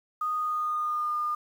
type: tone with pitch glide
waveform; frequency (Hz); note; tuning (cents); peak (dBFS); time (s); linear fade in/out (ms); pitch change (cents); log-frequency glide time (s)
sine; 1238 to 1212.5; D#6 to D#6; -9 to -45; -26; 0.21-1.35; 5; -36; 0.36-1.16
effects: 9-bit